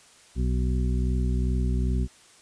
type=harmonic tone; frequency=62.5 Hz; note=B1; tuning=21 cents sharp; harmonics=1 / 2 / 3 / 4 / 6; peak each=-23 / -30 / -32 / -34 / -39 dBFS; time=0.35-2.08 s; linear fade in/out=50 ms; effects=white hiss -54 dBFS RMS until 2.41 s + resampled to 22050 Hz